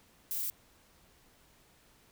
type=noise; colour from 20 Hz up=violet; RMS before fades=-35 dBFS; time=0.31-0.5 s; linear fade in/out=0 ms; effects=pink hiss -64 dBFS RMS until 2.11 s